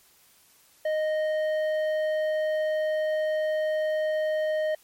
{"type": "tone with tanh clipping", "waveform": "sine", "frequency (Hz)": 620, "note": "D#5", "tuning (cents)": -6, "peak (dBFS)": -25, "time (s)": [0.85, 4.75], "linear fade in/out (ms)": 5, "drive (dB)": 9, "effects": ["white hiss -59 dBFS RMS until 4.83 s", "MP3 64 kbps"]}